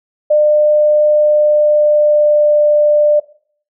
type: tone with pitch glide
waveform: sine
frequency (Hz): 601 to 595.5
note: D5 to D5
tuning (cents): +40 to +24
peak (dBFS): -7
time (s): 0.3-3.2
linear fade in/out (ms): 10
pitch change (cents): -16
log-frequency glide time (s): 1.16-2.58
effects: noise-tail reverb RT60 0.5 s tail -17 dB re dry